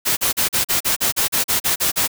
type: noise bursts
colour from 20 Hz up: white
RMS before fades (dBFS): -18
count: 13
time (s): 0.05-2.078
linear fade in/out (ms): 20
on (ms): 120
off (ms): 39
effects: none